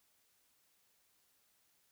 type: silence
effects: white hiss -74 dBFS RMS until 1.91 s